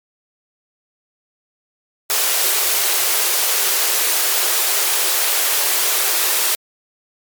white high-pass noise, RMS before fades -17 dBFS, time 2.1-6.55 s, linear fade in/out 0 ms, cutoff 340 Hz, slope 96 dB/octave, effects MP3 96 kbps

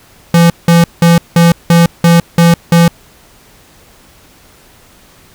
square tone bursts, 169.4 Hz, E3, 48 cents sharp, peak -4 dBFS, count 8, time 0.34-2.88 s, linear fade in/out 2 ms, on 160 ms, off 180 ms, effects pink hiss -43 dBFS RMS until 5.34 s

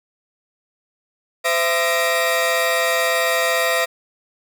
35% pulse tone cluster, 514 / 668 / 1225 / 1879 / 2347 Hz, C5 / E5 / D#6 / A#6 / D7, -31 / +23 / -27 / +13 / -2 cents, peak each -21 / -20 / -26 / -20 / -25 dBFS, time 1.44-3.86 s, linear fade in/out 20 ms, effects none

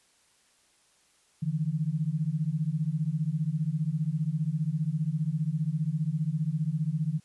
sine beating tone pair, 148.2 / 163.2 Hz, D3 / E3, +16 / -17 cents, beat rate 15 Hz, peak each -29 dBFS, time 1.42-7.2 s, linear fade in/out 10 ms, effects white hiss -65 dBFS RMS until 7.24 s + resampled to 24000 Hz

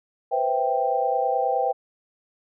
sine chord, C major seventh, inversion third, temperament equal, 493.9 / 523.3 / 659.3 / 784 Hz, B4 / C5 / E5 / G5, 0 / 0 / 0 / 0 cents, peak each -27 / -27 / -28 / -23 dBFS, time 0.31-1.73 s, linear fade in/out 20 ms, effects none

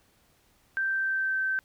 sine tone with pitch glide, 1566 to 1548 Hz, G6 to G6, -2 to -22 cents, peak -25 dBFS, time 0.77-1.59 s, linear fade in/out 0 ms, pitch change -20 cents, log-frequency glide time 0.89-1.4 s, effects pink hiss -65 dBFS RMS until 1.64 s

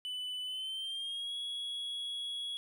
triangle tone with pitch glide, 2995 to 3342 Hz, F#7 to G#7, +20 to +10 cents, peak -35 dBFS, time 0.05-2.57 s, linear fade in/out 0 ms, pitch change +190 cents, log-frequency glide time 0.44-1.36 s, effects none

